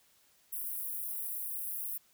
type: high-pass noise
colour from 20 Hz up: white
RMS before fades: -38 dBFS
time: 0.52-1.98 s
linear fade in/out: 10 ms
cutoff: 10000 Hz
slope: 48 dB/octave
effects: white hiss -67 dBFS RMS until 2.13 s